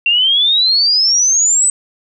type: exponential sweep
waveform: sine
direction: up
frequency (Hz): 2723 to 8160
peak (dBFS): -9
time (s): 0.06-1.7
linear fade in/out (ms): 2
effects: none